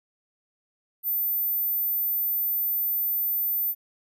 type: tone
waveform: sine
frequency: 14080 Hz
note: A9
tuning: in tune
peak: -23 dBFS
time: 1.03-3.75 s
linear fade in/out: 50 ms
effects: none